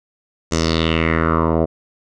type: tone with low-pass filter sweep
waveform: 10% pulse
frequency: 81.4 Hz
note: E2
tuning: 21 cents flat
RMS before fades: -17 dBFS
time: 0.51-1.66 s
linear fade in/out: 20 ms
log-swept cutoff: 6800 to 640 Hz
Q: 3.8
effects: none